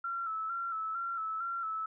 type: tone with vibrato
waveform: sine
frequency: 1337 Hz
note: E6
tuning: 24 cents sharp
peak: -33 dBFS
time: 0.04-1.86 s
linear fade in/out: 5 ms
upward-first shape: square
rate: 2.2 Hz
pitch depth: 41 cents each way
effects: none